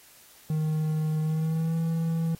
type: tone with pitch glide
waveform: triangle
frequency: 155.56 to 164.15 Hz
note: D#3 to E3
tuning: 0 to -7 cents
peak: -22 dBFS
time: 0.5-2.35 s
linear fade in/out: 2 ms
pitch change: +93 cents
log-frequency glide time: 1.21-1.76 s
effects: white hiss -54 dBFS RMS until 2.39 s + AAC 48 kbps